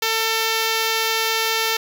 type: tone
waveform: 5% pulse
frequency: 447.6 Hz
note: A4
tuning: 30 cents sharp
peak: -7 dBFS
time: 0.02-1.77 s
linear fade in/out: 5 ms
effects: none